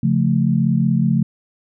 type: chord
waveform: sine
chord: Db augmented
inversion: none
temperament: equal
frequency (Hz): 138.59 / 174.61 / 220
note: Db3 / F3 / A3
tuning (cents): 0 / 0 / 0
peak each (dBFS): -18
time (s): 0.03-1.23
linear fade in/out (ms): 5
effects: none